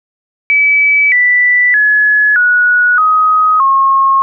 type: tone with pitch steps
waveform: sine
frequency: 2294 / 1974.1 / 1698.8 / 1461.9 / 1258.1 / 1082.6 Hz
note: D7 / B6 / G#6 / F#6 / D#6 / C#6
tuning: -41 / -1 / +39 / -21 / +19 / -41 cents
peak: -6 dBFS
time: 0.5-4.22 s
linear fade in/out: 0 ms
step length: 620 ms
effects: none